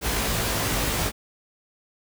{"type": "noise with comb filter", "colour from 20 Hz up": "pink", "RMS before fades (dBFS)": -25, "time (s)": [0.01, 1.12], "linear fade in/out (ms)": 50, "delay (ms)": 18, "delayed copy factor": 0.75, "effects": []}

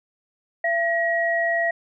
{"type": "tone pair together", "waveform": "sine", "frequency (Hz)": [675.3, 1903], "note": ["E5", "A#6"], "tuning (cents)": [42, 35], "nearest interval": "octave + tritone", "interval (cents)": 1793, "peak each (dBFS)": -22, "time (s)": [0.64, 1.71], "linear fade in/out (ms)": 5, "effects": []}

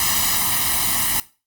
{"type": "noise with comb filter", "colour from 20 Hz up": "white", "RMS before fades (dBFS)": -19, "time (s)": [0, 1.2], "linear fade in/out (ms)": 2, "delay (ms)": 1, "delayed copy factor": 0.9, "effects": ["noise-tail reverb RT60 0.3 s tail -17 dB re dry", "Opus 48 kbps"]}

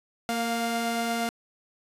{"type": "tone pair together", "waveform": "sawtooth", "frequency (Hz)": [230.9, 701.2], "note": ["A#3", "F5"], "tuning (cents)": [-16, 7], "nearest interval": "octave + perfect fifth", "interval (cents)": 1923, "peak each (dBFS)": -25, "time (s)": [0.29, 1.29], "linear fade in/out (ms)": 0, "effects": ["resampled to 32000 Hz"]}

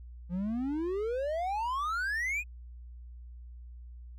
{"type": "exponential sweep", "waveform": "triangle", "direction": "up", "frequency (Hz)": [169.6, 2538], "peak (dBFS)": -28, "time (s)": [0.29, 2.44], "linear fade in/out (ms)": 50, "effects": ["added 60 Hz sine -44 dBFS peak until 4.18 s"]}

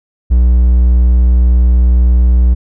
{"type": "tone", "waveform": "triangle", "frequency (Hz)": 60.9, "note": "B1", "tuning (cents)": -24, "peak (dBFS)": -3, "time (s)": [0.3, 2.55], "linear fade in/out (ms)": 20, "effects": []}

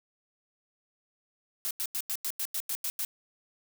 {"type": "noise bursts", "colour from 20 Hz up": "blue", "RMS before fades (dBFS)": -32, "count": 10, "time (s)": [1.65, 3.049], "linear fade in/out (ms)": 0, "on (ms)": 58, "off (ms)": 91, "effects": []}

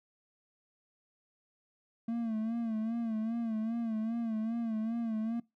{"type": "tone with vibrato", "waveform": "triangle", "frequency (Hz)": 225.6, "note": "A3", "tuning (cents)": 44, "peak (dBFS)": -29, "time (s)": [2.08, 5.4], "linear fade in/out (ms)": 5, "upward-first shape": "sine", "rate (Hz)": 2.5, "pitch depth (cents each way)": 69, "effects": ["noise-tail reverb RT60 0.2 s tail -21 dB re dry"]}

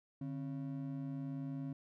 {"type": "ring-modulated tone", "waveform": "triangle", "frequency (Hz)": 207.7, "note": "G#3", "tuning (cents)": 0, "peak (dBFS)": -34, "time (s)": [0.21, 1.73], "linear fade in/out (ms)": 5, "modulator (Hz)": 60.5, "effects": []}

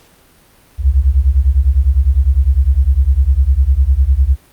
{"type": "beating tone pair", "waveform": "sine", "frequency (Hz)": [62.3, 72.2], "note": ["B1", "D2"], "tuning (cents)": [16, -29], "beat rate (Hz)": 9.9, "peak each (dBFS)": -11, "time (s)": [0.78, 4.37], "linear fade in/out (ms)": 50, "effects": ["pink hiss -48 dBFS RMS until 4.52 s", "Opus 48 kbps"]}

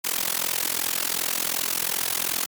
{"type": "noise with amplitude modulation", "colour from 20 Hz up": "white", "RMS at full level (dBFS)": -22, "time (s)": [0.04, 2.46], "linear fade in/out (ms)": 10, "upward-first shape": "sine", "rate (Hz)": 42.7, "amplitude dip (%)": 90, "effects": ["high-pass 150 Hz 12 dB/octave", "Opus 48 kbps"]}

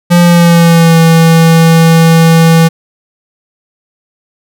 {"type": "tone with pitch glide", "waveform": "square", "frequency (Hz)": [174, 164.33], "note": ["F3", "E3"], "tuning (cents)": [-6, -5], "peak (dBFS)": -3, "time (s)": [0.1, 2.69], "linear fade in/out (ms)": 20, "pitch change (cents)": -99, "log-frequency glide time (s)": [0.21, 0.98], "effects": []}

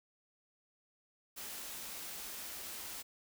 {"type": "band-stop noise", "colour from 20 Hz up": "white", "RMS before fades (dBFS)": -45, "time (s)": [1.36, 3.03], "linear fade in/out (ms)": 20, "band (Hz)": [100, 160], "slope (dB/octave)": 96, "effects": []}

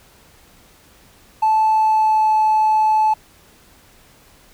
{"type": "tone with pitch glide", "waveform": "triangle", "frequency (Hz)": [873, 866], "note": ["A5", "A5"], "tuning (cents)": [-14, -28], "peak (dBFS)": -9, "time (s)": [1.42, 3.14], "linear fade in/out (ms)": 10, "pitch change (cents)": -14, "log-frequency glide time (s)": [1.72, 2.34], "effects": ["tanh soft clip ceiling -9 dBFS", "pink hiss -50 dBFS RMS until 4.53 s"]}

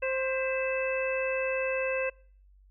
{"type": "harmonic tone with a mistuned harmonic", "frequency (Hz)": 525, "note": "C5", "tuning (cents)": 6, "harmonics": [1, 2, 3, 4, 5], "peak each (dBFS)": [-29, -40, -37, -40, -33], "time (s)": [0.02, 2.1], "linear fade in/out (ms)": 10, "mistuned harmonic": 4, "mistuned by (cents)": -68, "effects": ["noise-tail reverb RT60 0.5 s tail -26 dB re dry", "added 48 Hz sine -55 dBFS peak until 2.7 s"]}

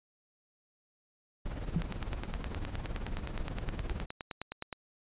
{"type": "noise with tremolo", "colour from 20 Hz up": "brown", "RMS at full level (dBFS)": -35, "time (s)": [1.45, 4.06], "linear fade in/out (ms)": 10, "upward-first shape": "sine", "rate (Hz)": 18, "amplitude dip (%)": 55}
{"type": "tone with exponential decay", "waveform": "sine", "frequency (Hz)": 165.3, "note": "E3", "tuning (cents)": 5, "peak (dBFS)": -23, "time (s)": [1.76, 1.86], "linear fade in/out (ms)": 2, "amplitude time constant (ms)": 21}
{"type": "click train", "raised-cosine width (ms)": 0.3, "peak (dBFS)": -22, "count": 29, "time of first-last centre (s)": [1.82, 4.728], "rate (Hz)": 9.63}
{"effects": ["resampled to 8000 Hz"]}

